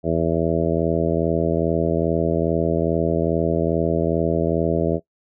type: harmonic tone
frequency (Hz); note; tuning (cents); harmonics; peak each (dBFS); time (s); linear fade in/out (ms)
82.41; E2; 0; 1 / 2 / 3 / 4 / 5 / 6 / 7 / 8; -28 / -24 / -27 / -25 / -25 / -27 / -26 / -26; 0.03-5; 50
effects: noise-tail reverb RT60 0.1 s tail -20 dB re dry